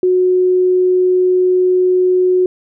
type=tone; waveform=sine; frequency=366.2 Hz; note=F#4; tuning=18 cents flat; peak=-9 dBFS; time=0.03-2.46 s; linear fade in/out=2 ms; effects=none